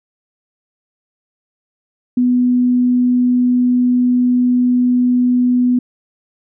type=tone; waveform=sine; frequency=247.7 Hz; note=B3; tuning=5 cents sharp; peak=-10 dBFS; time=2.17-5.79 s; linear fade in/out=5 ms; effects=none